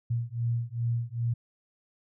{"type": "beating tone pair", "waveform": "sine", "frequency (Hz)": [116.54, 119.04], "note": ["A#2", "A#2"], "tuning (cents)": [0, 37], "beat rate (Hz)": 2.5, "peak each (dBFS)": -30, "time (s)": [0.1, 1.34], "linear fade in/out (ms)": 10, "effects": []}